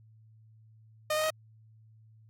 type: tone with pitch steps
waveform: sawtooth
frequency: 613 / 620.5 / 628.1 Hz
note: D#5 / D#5 / D#5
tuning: -26 / -5 / +16 cents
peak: -23 dBFS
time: 1.1-1.304 s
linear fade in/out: 5 ms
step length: 68 ms
effects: added 110 Hz sine -55 dBFS peak until 2.29 s + AAC 64 kbps